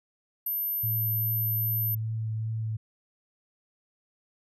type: tone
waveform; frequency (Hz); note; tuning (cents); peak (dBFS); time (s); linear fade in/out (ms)
sine; 13000; G#9; -38; -27; 0.46-1.95; 5
type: tone with vibrato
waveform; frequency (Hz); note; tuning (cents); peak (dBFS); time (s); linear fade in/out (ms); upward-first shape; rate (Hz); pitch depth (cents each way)
sine; 110.8; A2; +13; -28; 0.83-2.77; 10; triangle; 2.5; 17
effects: none